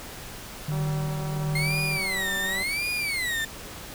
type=tone with tremolo; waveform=sine; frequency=150 Hz; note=D3; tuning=37 cents sharp; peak=-24 dBFS; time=0.68-1.98 s; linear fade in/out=5 ms; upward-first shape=sine; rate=1.4 Hz; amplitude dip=40%
type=click train; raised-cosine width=1 ms; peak=-25 dBFS; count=365; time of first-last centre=0.72-2.626 s; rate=191 Hz
type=tone with vibrato; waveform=35% pulse; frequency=2093 Hz; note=C7; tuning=in tune; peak=-24 dBFS; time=1.55-3.45 s; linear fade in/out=5 ms; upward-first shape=sine; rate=0.92 Hz; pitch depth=270 cents each way
effects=pink hiss -40 dBFS RMS until 3.94 s